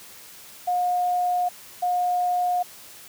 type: tone pair in turn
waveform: sine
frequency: 717 / 717 Hz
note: F5 / F5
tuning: +45 / +45 cents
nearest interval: unison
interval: 0 cents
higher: neither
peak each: -20 dBFS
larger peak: neither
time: 0.67-1.49 / 1.82-2.63 s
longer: first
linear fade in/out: 10 ms
effects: white hiss -45 dBFS RMS until 3.08 s + high-pass 60 Hz 12 dB/octave